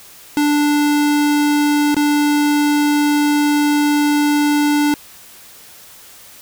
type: tone with dropouts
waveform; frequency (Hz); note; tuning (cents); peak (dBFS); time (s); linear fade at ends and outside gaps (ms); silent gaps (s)
square; 293.7; D4; 0; -13; 0.37-4.94; 1; 1.945-1.966
effects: white hiss -41 dBFS RMS until 6.41 s